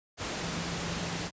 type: tone in noise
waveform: sine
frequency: 169.2 Hz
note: E3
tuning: 45 cents sharp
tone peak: -38 dBFS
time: 0.41-1.28 s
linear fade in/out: 50 ms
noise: pink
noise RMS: -34 dBFS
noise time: 0.17-1.31 s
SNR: -7 dB
effects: high-pass 80 Hz 12 dB/octave + resampled to 16000 Hz